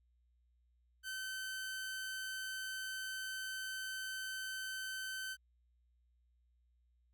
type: tone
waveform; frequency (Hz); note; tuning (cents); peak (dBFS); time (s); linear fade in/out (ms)
sawtooth; 1535; G6; -37; -37; 1.03-5.37; 50
effects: added 60 Hz sine -70 dBFS peak until 7.13 s